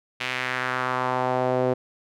sawtooth tone with band-pass filter sweep, 127.4 Hz, C3, 46 cents flat, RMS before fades -25 dBFS, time 0.2-1.74 s, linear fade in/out 10 ms, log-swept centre 2600 to 480 Hz, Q 2, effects none

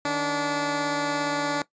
10% pulse tone pair together, 153.15 / 289.1 Hz, D#3 / D4, -27 / -27 cents, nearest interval major seventh, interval 1100 cents, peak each -26 / -16 dBFS, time 0.05-1.62 s, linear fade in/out 2 ms, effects noise-tail reverb RT60 0.1 s tail -18 dB re dry + resampled to 16000 Hz

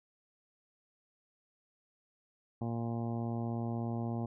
harmonic tone, 116.54 Hz, A#2, in tune, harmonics 1 / 2 / 3 / 4 / 5 / 6 / 7 / 8 / 9, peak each -36 / -37 / -44 / -49 / -49 / -47 / -48 / -57 / -56 dBFS, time 2.61-4.26 s, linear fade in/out 5 ms, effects none

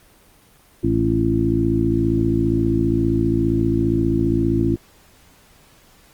harmonic tone with a mistuned harmonic, 55 Hz, A1, in tune, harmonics 1 / 2 / 3 / 4 / 5 / 6, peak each -26 / -22 / -26 / -25 / -22 / -20 dBFS, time 0.83-4.76 s, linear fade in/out 10 ms, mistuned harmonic 6, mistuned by +37 cents, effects pink hiss -52 dBFS RMS until 6.13 s + Opus 24 kbps

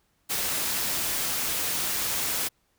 white noise, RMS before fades -28 dBFS, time 0.29-2.49 s, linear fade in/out 20 ms, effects pink hiss -70 dBFS RMS until 2.78 s

